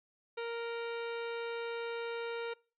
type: harmonic tone with a mistuned harmonic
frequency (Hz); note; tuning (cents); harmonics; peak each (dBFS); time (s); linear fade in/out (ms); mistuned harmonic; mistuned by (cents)
466.2; A#4; 0; 1 / 2 / 3 / 4 / 5 / 6 / 7 / 8 / 9; -37 / -46 / -46 / -53 / -49 / -53 / -58 / -54 / -62; 0.37-2.54; 10; 7; -92
effects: noise-tail reverb RT60 0.4 s tail -25 dB re dry